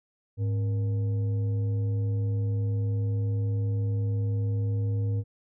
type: tone with frequency modulation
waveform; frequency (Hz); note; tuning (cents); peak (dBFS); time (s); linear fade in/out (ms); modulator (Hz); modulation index
sine; 103.83; G#2; 0; -24; 0.37-5.24; 50; 369; 0.29
effects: none